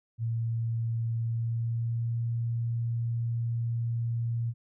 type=tone with pitch glide; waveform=sine; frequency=114.9 to 116.77 Hz; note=A#2 to A#2; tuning=-25 to +3 cents; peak=-27 dBFS; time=0.18-4.54 s; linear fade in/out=50 ms; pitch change=+28 cents; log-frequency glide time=1.15-2.21 s; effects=none